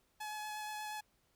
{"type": "tone with vibrato", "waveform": "sawtooth", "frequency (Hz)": 850, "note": "G#5", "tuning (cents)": 40, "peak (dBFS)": -37, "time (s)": [0.2, 1.01], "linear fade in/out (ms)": 10, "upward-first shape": "sine", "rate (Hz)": 8.4, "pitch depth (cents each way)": 12, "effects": ["pink hiss -75 dBFS RMS until 1.35 s"]}